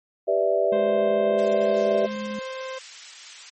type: chord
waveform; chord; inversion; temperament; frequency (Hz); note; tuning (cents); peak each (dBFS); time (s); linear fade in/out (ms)
sine; E minor seventh; first; equal; 392 / 493.9 / 587.3 / 659.3; G4 / B4 / D5 / E5; 0 / 0 / 0 / 0; -25 / -26 / -23 / -23; 0.27-2.07; 20
type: harmonic tone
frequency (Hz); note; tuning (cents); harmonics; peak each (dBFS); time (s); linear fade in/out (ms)
523.3; C5; 0; 1 / 2 / 3 / 4 / 5 / 6 / 7; -32 / -38 / -42 / -44 / -46 / -48 / -49; 0.72-2.79; 10
type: tone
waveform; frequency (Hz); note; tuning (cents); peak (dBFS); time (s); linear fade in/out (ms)
sine; 209.6; G#3; +16; -30; 0.72-2.39; 2
type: high-pass noise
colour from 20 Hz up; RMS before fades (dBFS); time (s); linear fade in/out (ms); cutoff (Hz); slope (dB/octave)
pink; -43; 1.38-3.5; 10; 2300; 12
effects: MP3 32 kbps

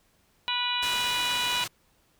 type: harmonic tone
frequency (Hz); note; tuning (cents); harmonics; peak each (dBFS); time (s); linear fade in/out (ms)
490; B4; -14; 2 / 3 / 4 / 5 / 6 / 7 / 8; -32 / -37 / -41 / -33 / -30 / -39 / -32; 0.48-1.64; 0
type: low-pass noise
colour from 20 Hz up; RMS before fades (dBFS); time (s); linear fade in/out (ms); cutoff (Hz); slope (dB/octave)
white; -35; 0.82-1.68; 10; 7600; 12
effects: pink hiss -66 dBFS RMS until 2.19 s

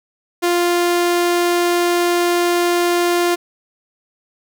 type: tone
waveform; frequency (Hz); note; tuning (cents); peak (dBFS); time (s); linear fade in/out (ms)
sawtooth; 349.2; F4; 0; -10; 0.42-3.36; 20
effects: none

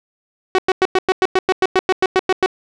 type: tone bursts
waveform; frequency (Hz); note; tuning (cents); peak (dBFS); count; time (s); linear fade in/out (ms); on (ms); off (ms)
sawtooth; 374.9; F#4; +23; -7; 15; 0.55-2.46; 0; 34; 100
effects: low-pass 4000 Hz 12 dB/octave

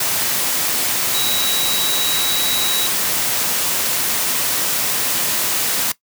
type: tone in noise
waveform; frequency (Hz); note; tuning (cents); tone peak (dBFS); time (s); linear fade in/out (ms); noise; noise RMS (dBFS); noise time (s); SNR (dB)
sine; 3874; B7; -34; -20; 1.14-2.87; 5; white; -19; 0-5.92; -4
effects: noise-tail reverb RT60 0.1 s tail -18 dB re dry + high-pass 100 Hz 12 dB/octave

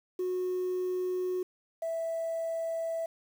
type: tone pair in turn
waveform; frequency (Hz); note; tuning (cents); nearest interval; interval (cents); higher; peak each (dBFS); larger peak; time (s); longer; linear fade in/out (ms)
sine; 365.7 / 658.4; F#4 / E5; -20 / -2; minor seventh; 1018; second; -27 / -29; first; 0.19-1.43 / 1.82-3.06; neither; 5
effects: tanh soft clip ceiling -27 dBFS + 9-bit

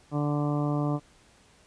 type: harmonic tone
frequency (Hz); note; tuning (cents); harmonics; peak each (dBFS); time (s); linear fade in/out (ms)
146.83; D3; 0; 1 / 2 / 3 / 4 / 5 / 6 / 7 / 8; -27 / -29 / -38 / -36 / -38 / -44 / -40 / -41; 0.11-1; 50
effects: pink hiss -59 dBFS RMS until 1.66 s + resampled to 22050 Hz

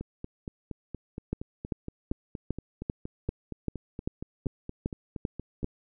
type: two click trains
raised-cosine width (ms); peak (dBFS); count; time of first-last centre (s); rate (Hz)
3; -23 / -16; 25 / 12; 0.01-5.631 / 1.33-5.644; 4.27 / 2.55
effects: none

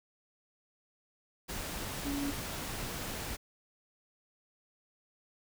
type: tone in noise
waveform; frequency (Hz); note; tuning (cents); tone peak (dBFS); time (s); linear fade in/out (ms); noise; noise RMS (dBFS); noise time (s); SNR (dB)
sine; 282.4; C#4; +32; -33; 2.05-2.32; 20; pink; -39; 1.48-3.37; +3
effects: none

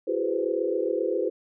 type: tone cluster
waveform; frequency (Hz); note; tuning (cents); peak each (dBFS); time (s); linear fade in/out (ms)
sine; 338.1 / 378.6 / 416.8 / 491.5 / 519; E4 / F#4 / G#4 / B4 / C5; +44 / +40 / +6 / -8 / -14; -30; 0.07-1.3; 10
effects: none

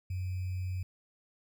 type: tone with sample-and-hold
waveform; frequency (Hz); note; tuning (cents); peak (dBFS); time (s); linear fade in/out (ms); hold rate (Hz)
sine; 92; F#2; -9; -32; 0.1-0.83; 5; 2450
effects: none

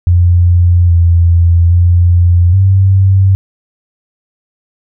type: tone with pitch steps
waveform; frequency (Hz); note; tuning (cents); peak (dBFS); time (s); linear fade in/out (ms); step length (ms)
sine; 87.7 / 85.3 / 87.5 / 96.1; F2 / F2 / F2 / G2; +8 / -40 / +4 / -34; -4; 0.07-3.35; 0; 820
effects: none

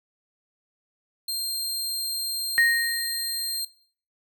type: tone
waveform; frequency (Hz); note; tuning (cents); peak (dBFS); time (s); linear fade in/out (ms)
sawtooth; 4186; C8; 0; -24; 1.28-3.65; 5
type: tone with exponential decay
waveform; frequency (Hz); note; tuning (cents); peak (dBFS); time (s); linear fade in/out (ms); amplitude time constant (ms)
sine; 1864.7; A#6; 0; -15; 2.58-3.6; 0; 220
effects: noise-tail reverb RT60 0.5 s tail -18 dB re dry

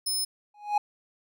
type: tone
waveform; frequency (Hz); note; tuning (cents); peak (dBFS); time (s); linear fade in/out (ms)
20% pulse; 5200; E8; -24; -21; 0.06-0.25; 10
type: tone with exponential growth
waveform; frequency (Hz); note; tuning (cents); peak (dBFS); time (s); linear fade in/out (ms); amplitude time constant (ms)
triangle; 830.6; G#5; 0; -16; 0.54-0.78; 5; 51
effects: none

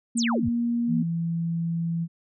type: tone with pitch glide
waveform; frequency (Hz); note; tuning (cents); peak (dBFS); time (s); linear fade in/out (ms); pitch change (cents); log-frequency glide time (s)
sine; 233.2 to 236.3; A#3 to A#3; +1 to +24; -22; 0.15-1.03; 10; +23; 0.39-0.54
type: exponential sweep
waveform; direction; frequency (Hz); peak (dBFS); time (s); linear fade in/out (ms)
sine; down; 9397 to 72.7; -26; 0.17-0.49; 5
type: tone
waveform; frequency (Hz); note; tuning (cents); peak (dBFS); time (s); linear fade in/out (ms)
sine; 167.2; E3; +25; -24; 0.87-2.08; 50
effects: none

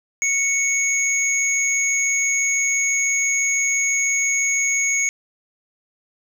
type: tone pair together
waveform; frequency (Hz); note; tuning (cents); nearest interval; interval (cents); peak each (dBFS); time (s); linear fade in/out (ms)
sine; 2217 / 6643; C#7 / G#8; 0 / 0; octave + perfect fifth; 1900; -20; 0.22-5.09; 0
effects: 7-bit

